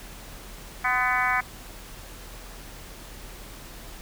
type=harmonic tone with a mistuned harmonic; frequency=250 Hz; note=B3; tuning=21 cents sharp; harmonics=3 / 4 / 5 / 6 / 7 / 8 / 9; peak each=-29 / -29 / -29 / -29 / -29 / -29 / -29 dBFS; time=0.84-1.41 s; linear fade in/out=10 ms; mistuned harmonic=4; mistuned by=+32 cents; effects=added 40 Hz sine -44 dBFS peak until 4.01 s + pink hiss -44 dBFS RMS until 4.01 s